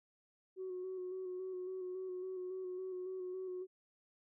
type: tone with vibrato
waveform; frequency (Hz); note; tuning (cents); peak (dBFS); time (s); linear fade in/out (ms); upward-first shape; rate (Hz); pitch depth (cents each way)
sine; 370; F#4; 0; -39; 0.56-3.67; 50; square; 3.6; 23
effects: tanh soft clip ceiling -36 dBFS